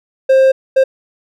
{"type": "tone bursts at uneven times", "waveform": "triangle", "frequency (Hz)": 530, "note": "C5", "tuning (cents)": 22, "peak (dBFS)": -4, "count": 2, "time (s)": [[0.29, 0.52], [0.76, 0.84]], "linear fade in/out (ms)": 10, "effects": []}